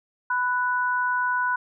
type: tone pair together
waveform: sine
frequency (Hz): 996.4 / 1480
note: B5 / F#6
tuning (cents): +15 / 0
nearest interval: perfect fifth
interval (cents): 685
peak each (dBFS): -24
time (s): 0.3-1.56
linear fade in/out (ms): 5
effects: none